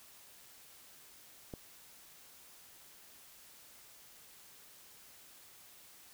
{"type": "click", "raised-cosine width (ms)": 2, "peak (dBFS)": -29, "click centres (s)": 1.538, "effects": ["white hiss -58 dBFS RMS until 6.13 s"]}